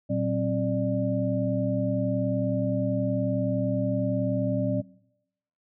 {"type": "tone cluster", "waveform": "sine", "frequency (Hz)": [116.9, 187.6, 266.6, 594], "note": ["A#2", "F#3", "C4", "D5"], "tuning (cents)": [5, 24, 33, 20], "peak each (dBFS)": -29, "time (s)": [0.09, 4.82], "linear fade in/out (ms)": 20, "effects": ["noise-tail reverb RT60 0.8 s tail -22 dB re dry"]}